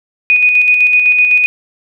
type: tone with tremolo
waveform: sine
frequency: 2480 Hz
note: D#7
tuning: 6 cents flat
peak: -5 dBFS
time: 0.3-1.46 s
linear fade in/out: 0 ms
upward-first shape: square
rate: 7.9 Hz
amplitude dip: 35%
effects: none